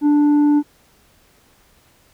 triangle tone with tanh clipping, 293.7 Hz, D4, in tune, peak -12 dBFS, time 0.01-0.63 s, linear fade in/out 50 ms, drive 9 dB, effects pink hiss -55 dBFS RMS until 2.13 s

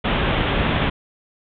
pink low-pass noise, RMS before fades -20 dBFS, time 0.04-0.9 s, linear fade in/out 10 ms, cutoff 3600 Hz, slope 96 dB/octave, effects none

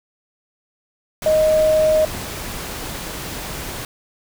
sine tone in noise, 623 Hz, D#5, 2 cents sharp, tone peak -12 dBFS, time 1.26-2.05 s, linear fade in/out 2 ms, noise pink, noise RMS -29 dBFS, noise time 1.22-3.85 s, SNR +14 dB, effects none

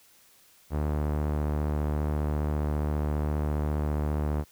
sawtooth tone with low-pass filter, 74.8 Hz, D2, 32 cents sharp, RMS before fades -28 dBFS, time 0.7-4.45 s, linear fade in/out 50 ms, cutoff 1100 Hz, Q 0.77, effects white hiss -59 dBFS RMS until 4.51 s

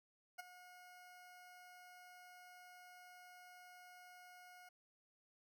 20% pulse tone with ADSR envelope, 722 Hz, F#5, 43 cents flat, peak -39 dBFS, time 0.38-4.69 s, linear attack 16 ms, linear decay 16 ms, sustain -14 dB, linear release 6 ms, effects none

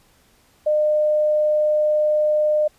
sine tone, 606 Hz, D#5, 46 cents flat, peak -15 dBFS, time 0.66-2.68 s, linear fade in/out 10 ms, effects pink hiss -57 dBFS RMS until 2.78 s + resampled to 32000 Hz

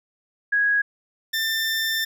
sine / 20% pulse tone pair in turn, 1657 / 1788.5 Hz, G#6 / A6, -4 / +28 cents, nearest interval minor second, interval 132 cents, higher second, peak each -17 dBFS, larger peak neither, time 0.52-0.82 / 1.33-2.05 s, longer second, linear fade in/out 10 ms, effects none

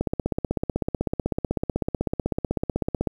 click train, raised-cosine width 2 ms, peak -10 dBFS, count 50, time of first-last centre 0.01-3.072 s, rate 16 Hz, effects 8-bit

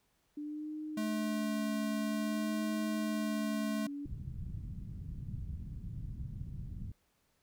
sine tone with vibrato, 294.5 Hz, D4, 5 cents sharp, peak -38 dBFS, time 0.37-4.06 s, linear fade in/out 5 ms, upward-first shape sine, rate 0.52 Hz, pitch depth 73 cents each way
square tone, 215 Hz, A3, 40 cents flat, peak -34 dBFS, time 0.97-3.87 s, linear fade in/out 5 ms
white low-pass noise, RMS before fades -42 dBFS, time 4.05-6.92 s, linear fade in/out 5 ms, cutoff 150 Hz, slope 24 dB/octave
effects pink hiss -75 dBFS RMS until 7.42 s

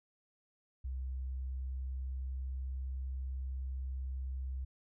sine tone with pitch glide, 64.8 to 65.4 Hz, C2 to C2, -16 to 0 cents, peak -36 dBFS, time 0.84-4.65 s, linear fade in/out 10 ms, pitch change +16 cents, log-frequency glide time 0.96-2.86 s, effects none

